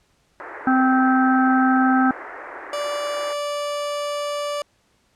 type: band-pass noise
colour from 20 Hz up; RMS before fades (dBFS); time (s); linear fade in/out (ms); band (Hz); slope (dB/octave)
white; -36; 0.4-3.33; 0; 310 to 1900; 48
type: harmonic tone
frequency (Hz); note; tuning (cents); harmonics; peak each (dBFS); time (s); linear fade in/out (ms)
260; C4; -11; 1 / 3 / 5 / 6; -16 / -21 / -23 / -24; 0.67-2.11; 2
type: tone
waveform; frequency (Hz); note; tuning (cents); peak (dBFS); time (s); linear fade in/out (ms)
30% pulse; 583; D5; -13; -21; 2.73-4.62; 2
effects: pink hiss -63 dBFS RMS until 5.15 s + low-pass 9000 Hz 12 dB/octave